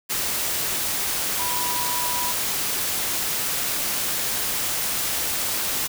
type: tone in noise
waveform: sine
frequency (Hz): 979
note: B5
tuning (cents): -15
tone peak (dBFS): -28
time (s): 1.38-2.33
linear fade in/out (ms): 20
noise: white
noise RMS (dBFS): -25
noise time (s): 0.09-5.88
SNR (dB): -6
effects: none